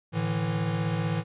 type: chord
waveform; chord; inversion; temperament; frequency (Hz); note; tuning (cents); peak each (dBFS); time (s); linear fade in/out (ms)
square; A suspended fourth; none; equal with one note detuned; 110 / 148.88 / 164.81; A2 / D3 / E3; 0 / +24 / 0; -31 / -34 / -29; 0.12-1.24; 50
effects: resampled to 8000 Hz